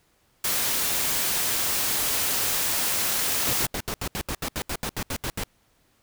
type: noise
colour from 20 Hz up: white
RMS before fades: -25 dBFS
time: 0.44-3.66 s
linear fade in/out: 5 ms
type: noise bursts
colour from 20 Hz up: pink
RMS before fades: -29 dBFS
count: 15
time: 3.47-5.436 s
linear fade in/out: 0 ms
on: 62 ms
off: 74 ms
effects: pink hiss -65 dBFS RMS until 6.02 s